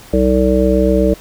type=harmonic tone; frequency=64 Hz; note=C2; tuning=38 cents flat; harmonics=1 / 3 / 5 / 7 / 9; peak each=-16 / -16 / -16 / -16 / -16 dBFS; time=0.13-1.14 s; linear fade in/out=5 ms; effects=pink hiss -39 dBFS RMS until 1.2 s